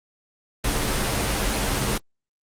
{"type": "noise with comb filter", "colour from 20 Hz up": "pink", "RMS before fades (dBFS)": -23, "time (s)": [0.64, 1.98], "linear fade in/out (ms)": 5, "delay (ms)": 12, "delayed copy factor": -0.7, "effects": ["low-pass 12000 Hz 12 dB/octave", "Opus 24 kbps"]}